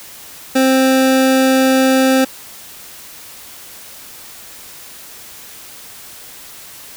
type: tone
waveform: 25% pulse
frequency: 263.1 Hz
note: C4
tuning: 10 cents sharp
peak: -6 dBFS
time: 0.55-2.25 s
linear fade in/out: 10 ms
effects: white hiss -36 dBFS RMS until 6.96 s